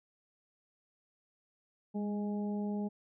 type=harmonic tone with a mistuned harmonic; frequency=207.7 Hz; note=G#3; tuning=in tune; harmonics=1 / 2 / 3 / 4; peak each=-33 / -42 / -48 / -48 dBFS; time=1.94-2.89 s; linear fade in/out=20 ms; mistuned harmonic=1; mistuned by=-23 cents; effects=none